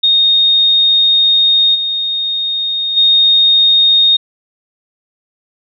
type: tone with level steps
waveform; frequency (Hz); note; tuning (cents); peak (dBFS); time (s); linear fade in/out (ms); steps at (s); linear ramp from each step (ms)
sine; 3703; A#7; -12; -7 / -14 / -6; 0.03-4.17; 10; 1.74 / 2.96; 20
effects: none